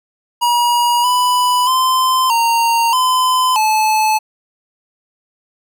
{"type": "tone with pitch steps", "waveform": "square", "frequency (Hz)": [958, 992, 1033, 925, 1019, 866], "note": ["A#5", "B5", "C6", "A#5", "C6", "A5"], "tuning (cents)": [47, 7, -22, -14, -46, -28], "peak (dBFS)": -12, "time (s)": [0.41, 4.19], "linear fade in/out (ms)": 20, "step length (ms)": 630, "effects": []}